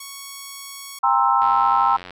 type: tone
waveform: 5% pulse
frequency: 1110 Hz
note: C#6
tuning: 2 cents sharp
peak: -22 dBFS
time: 0-0.99 s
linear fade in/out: 5 ms
type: chord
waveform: sine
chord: C dominant seventh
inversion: second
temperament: equal with one note detuned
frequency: 799.1 / 932.3 / 1046.5 / 1318.5 Hz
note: G5 / Bb5 / C6 / E6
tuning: +33 / 0 / 0 / 0 cents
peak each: -20 dBFS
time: 1.03-1.97 s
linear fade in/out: 10 ms
type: click train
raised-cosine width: 0.3 ms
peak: -20 dBFS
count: 63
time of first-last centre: 1.42-2.107 s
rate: 90.3 Hz
effects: none